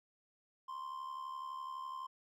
triangle tone with amplitude modulation, 1046.5 Hz, C6, in tune, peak -37 dBFS, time 0.68-2.07 s, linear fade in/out 10 ms, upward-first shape sine, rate 71.9 Hz, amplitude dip 60%, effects none

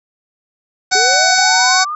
harmonic tone, 748 Hz, F#5, 19 cents sharp, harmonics 1 / 2 / 3 / 5 / 6 / 7 / 8 / 9 / 10, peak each -15 / -15 / -21 / -23 / -18 / -19 / -19 / -25 / -24 dBFS, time 0.91-1.85 s, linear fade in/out 20 ms
clicks, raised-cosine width 0.3 ms, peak -15 dBFS, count 3, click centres 0.919 / 1.133 / 1.383 s
sine linear sweep, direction up, 400.5 to 1244.5 Hz, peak -19 dBFS, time 0.95-1.95 s, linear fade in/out 2 ms
effects none

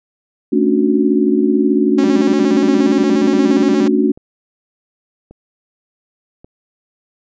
sine chord, D major seventh, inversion second, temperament just, 220.2 / 275.3 / 293.7 / 367.1 Hz, A3 / C#4 / D4 / F#4, +2 / -12 / 0 / -14 cents, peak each -16 dBFS, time 0.52-4.12 s, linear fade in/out 10 ms
sawtooth tone with vibrato, 230.9 Hz, A#3, 16 cents flat, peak -15 dBFS, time 1.98-3.88 s, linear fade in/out 5 ms, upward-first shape square, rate 8.5 Hz, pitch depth 290 cents each way
click train, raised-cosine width 2 ms, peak -25 dBFS, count 4, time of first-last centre 3.04-6.445 s, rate 0.881 Hz
effects resampled to 16000 Hz

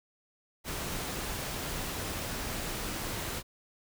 pink noise, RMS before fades -36 dBFS, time 0.64-3.43 s, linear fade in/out 50 ms, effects none

